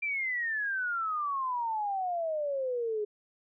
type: exponential sweep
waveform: sine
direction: down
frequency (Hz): 2379 to 412.3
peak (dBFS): -29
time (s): 0.02-3.05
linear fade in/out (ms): 10
effects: none